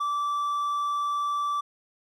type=tone; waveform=triangle; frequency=1163 Hz; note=D6; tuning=17 cents flat; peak=-23 dBFS; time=0-1.61 s; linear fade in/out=10 ms; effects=none